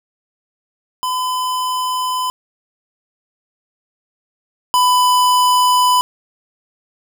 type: tone pair in turn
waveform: square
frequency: 1011 / 997.7 Hz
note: B5 / B5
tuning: +40 / +17 cents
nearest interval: unison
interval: 23 cents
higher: first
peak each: -18 / -11 dBFS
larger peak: second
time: 1.03-2.3 / 4.74-6.01 s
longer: neither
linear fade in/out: 0 ms
effects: none